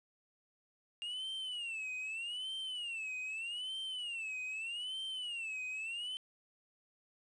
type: tone with vibrato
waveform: triangle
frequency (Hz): 2800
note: F7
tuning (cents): +4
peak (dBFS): -37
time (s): 1.02-6.17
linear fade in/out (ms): 0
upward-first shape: sine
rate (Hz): 0.81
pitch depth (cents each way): 190
effects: resampled to 24000 Hz + 11-bit